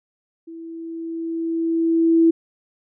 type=tone with level ramp; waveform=sine; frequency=329.6 Hz; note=E4; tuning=in tune; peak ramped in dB=-34 to -10 dBFS; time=0.47-2.31 s; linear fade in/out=10 ms; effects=none

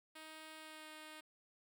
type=tone with pitch glide; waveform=5% pulse; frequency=313.8 to 310 Hz; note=D#4 to D#4; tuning=+15 to -6 cents; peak=-40 dBFS; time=0.15-1.21 s; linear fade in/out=10 ms; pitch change=-21 cents; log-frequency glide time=0.57-0.88 s; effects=none

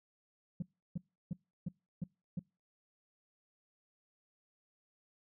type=tone bursts; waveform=sine; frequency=174.7 Hz; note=F3; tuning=1 cent sharp; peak=-32 dBFS; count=6; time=0.6-2.394 s; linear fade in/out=5 ms; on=24 ms; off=330 ms; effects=noise-tail reverb RT60 0.3 s tail -26 dB re dry + tanh soft clip ceiling -32 dBFS

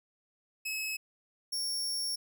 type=tone pair in turn; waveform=sawtooth; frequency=2576 / 5490 Hz; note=E7 / F8; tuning=-41 / -31 cents; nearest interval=octave + minor second; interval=1310 cents; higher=second; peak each=-30 / -29 dBFS; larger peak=second; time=0.65-0.97 / 1.52-2.16 s; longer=second; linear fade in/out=10 ms; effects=none

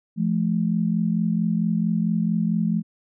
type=tone pair together; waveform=sine; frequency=171.63 / 216.1 Hz; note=F3 / A3; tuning=-30 / -31 cents; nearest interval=major third; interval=399 cents; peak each=-22 dBFS; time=0.16-2.83 s; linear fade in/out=50 ms; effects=none

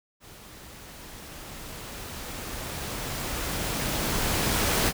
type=noise with level ramp; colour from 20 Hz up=pink; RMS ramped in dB=-48 to -23 dBFS; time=0.2-4.93 s; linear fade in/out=50 ms; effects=none

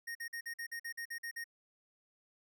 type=tone bursts; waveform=square; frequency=1858 Hz; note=A#6; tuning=6 cents flat; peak=-40 dBFS; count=11; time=0.07-1.442 s; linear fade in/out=10 ms; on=82 ms; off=47 ms; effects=none

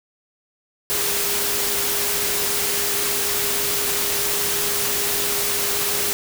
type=tone in noise; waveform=sine; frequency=407.6 Hz; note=G#4; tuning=32 cents flat; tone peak=-31 dBFS; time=0.9-6.13 s; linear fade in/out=0 ms; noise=white; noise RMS=-22 dBFS; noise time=0.9-6.13 s; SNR=-12 dB; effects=none

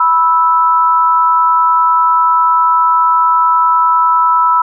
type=tone pair together; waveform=sine; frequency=985 / 1314.8 Hz; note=B5 / E6; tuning=-5 / -5 cents; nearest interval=perfect fourth; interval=500 cents; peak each=-10 dBFS; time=0-4.62 s; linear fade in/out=5 ms; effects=none

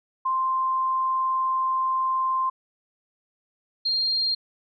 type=tone pair in turn; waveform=sine; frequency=1046.5 / 4207 Hz; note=C6 / C8; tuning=0 / +9 cents; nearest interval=2 octaves; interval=2409 cents; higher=second; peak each=-21 dBFS; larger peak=neither; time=0.25-2.5 / 3.85-4.35 s; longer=first; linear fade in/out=10 ms; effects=none

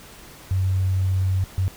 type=tone bursts at uneven times; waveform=sine; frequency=94.1 Hz; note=F#2; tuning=30 cents sharp; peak=-18 dBFS; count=2; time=0.51-1.44 / 1.58-1.68 s; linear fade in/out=0 ms; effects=pink hiss -44 dBFS RMS until 1.76 s

